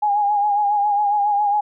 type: tone with vibrato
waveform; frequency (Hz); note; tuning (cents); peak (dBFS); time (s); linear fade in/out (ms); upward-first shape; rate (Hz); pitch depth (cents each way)
sine; 823; G#5; -16; -15; 0.02-1.61; 10; sine; 7.3; 43
effects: none